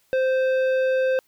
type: tone with tanh clipping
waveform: sine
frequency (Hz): 521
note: C5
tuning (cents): -7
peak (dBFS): -20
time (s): 0.13-1.19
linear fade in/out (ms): 0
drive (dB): 11
effects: white hiss -64 dBFS RMS until 1.27 s